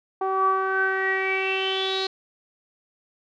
sawtooth tone with low-pass filter sweep, 382.3 Hz, G4, 43 cents flat, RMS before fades -24 dBFS, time 0.21-2.07 s, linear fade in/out 5 ms, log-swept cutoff 940 to 4200 Hz, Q 10, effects none

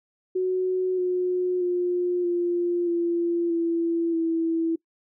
sine tone with pitch steps, 370 / 362.8 / 355.7 / 348.8 / 342 / 335.4 / 328.9 Hz, F#4 / F#4 / F4 / F4 / F4 / E4 / E4, 0 / -34 / +32 / -2 / -36 / +30 / -4 cents, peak -21 dBFS, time 0.35-4.76 s, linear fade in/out 10 ms, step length 630 ms, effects noise-tail reverb RT60 0.1 s tail -22 dB re dry

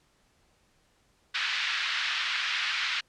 pink band-pass noise, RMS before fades -30 dBFS, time 1.34-3.01 s, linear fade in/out 10 ms, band 1500 to 4200 Hz, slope 24 dB/octave, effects pink hiss -67 dBFS RMS until 3.08 s + low-pass 9000 Hz 12 dB/octave

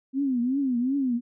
sine tone with vibrato, 258.6 Hz, C4, 20 cents flat, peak -22 dBFS, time 0.13-1.21 s, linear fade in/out 50 ms, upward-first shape triangle, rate 2.7 Hz, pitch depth 180 cents each way, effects none

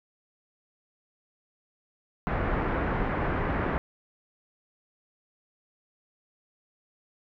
pink low-pass noise, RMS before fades -28 dBFS, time 2.27-3.78 s, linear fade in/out 0 ms, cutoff 1900 Hz, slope 24 dB/octave, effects none

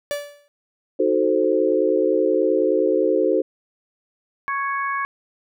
45% pulse tone with exponential decay, 579 Hz, D5, 25 cents flat, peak -20 dBFS, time 0.11-0.48 s, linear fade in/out 0 ms, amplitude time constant 80 ms
sine chord, D# diminished seventh, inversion none, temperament equal, 311.1 / 370 / 440 / 523.3 Hz, D#4 / F#4 / A4 / C5, 0 / 0 / 0 / 0 cents, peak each -23 / -21 / -21 / -21 dBFS, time 0.99-3.42 s, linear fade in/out 10 ms
harmonic tone, 554.4 Hz, C#5, in tune, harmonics 2 / 3 / 4, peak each -23 / -27 / -32 dBFS, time 4.48-5.05 s, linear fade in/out 0 ms
effects none

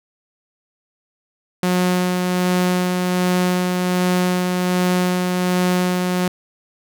sawtooth tone with tremolo, 180.9 Hz, F#3, 39 cents flat, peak -11 dBFS, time 1.63-6.28 s, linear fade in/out 2 ms, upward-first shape sine, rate 1.3 Hz, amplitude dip 30%, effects none

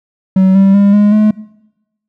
triangle tone with pitch steps, 189 / 194.76 / 200.7 / 206.8 / 213.1 Hz, F#3 / G3 / G3 / G#3 / G#3, +37 / -11 / +41 / -7 / +45 cents, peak -3 dBFS, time 0.36-1.31 s, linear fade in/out 5 ms, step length 190 ms, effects noise-tail reverb RT60 0.9 s tail -20 dB re dry

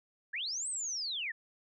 sine linear two-way sweep, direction up then down, 1568 to 8440 to 1704 Hz, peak -34 dBFS, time 0.33-1.32 s, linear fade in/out 10 ms, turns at 0.69 s, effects none

